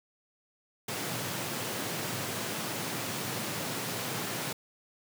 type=high-pass noise; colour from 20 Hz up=pink; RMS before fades=-35 dBFS; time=0.88-4.53 s; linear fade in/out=5 ms; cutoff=100 Hz; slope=96 dB/octave; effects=none